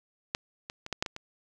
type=clicks; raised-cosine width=0.2 ms; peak=-11 / -21 / -22 / -14 / -10 / -17 / -22 dBFS; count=7; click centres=0.349 / 0.699 / 0.864 / 0.927 / 1.025 / 1.062 / 1.164 s; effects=none